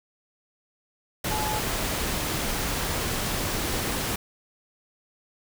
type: tone in noise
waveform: sine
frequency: 856 Hz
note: A5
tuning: 48 cents flat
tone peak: -28 dBFS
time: 1.31-1.59 s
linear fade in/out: 5 ms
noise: pink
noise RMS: -28 dBFS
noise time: 1.24-4.16 s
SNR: -3 dB
effects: none